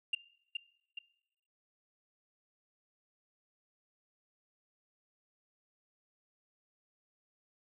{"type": "tone with echo", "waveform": "sine", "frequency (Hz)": 2794, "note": "F7", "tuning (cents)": 0, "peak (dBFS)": -26, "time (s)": [0.13, 0.15], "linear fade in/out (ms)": 5, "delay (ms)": 420, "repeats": 2, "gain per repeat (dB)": -6, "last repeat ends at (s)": 0.99, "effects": ["noise-tail reverb RT60 0.8 s tail -21 dB re dry", "tanh soft clip ceiling -26 dBFS"]}